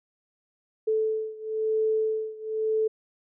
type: beating tone pair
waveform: sine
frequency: 437 / 438 Hz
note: A4 / A4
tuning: -12 / -8 cents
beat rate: 1 Hz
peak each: -26 / -28 dBFS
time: 0.87-2.88 s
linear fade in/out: 10 ms
effects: none